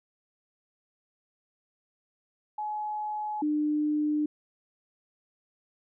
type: tone pair in turn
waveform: sine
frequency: 847 / 300.2 Hz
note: G#5 / D4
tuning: +34 / +38 cents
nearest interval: octave + tritone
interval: 1796 cents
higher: first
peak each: -30 / -24 dBFS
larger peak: second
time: 2.58-3.42 / 3.42-4.26 s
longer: neither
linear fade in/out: 5 ms
effects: none